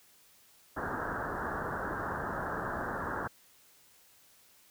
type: low-pass noise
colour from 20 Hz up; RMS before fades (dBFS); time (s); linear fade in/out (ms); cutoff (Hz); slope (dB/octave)
white; -36; 0.76-3.28; 10; 1700; 96
effects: white hiss -62 dBFS RMS until 4.7 s